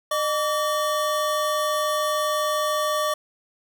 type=tone pair together; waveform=square; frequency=609 / 1149.6 Hz; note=D#5 / D6; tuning=-37 / -37 cents; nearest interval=major seventh; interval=1100 cents; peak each=-25 dBFS; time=0.11-3.14 s; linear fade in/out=5 ms; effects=none